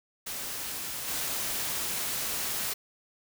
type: noise with level steps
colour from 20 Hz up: white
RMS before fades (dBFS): -36 / -32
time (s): 0.26-2.74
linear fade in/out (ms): 10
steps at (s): 1.07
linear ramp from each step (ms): 20
effects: none